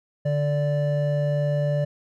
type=tone pair together; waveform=triangle; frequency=146.2 / 584.8 Hz; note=D3 / D5; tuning=-7 / -7 cents; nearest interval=2 octaves; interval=2400 cents; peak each=-20 / -23 dBFS; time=0.25-1.85 s; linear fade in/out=10 ms; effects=none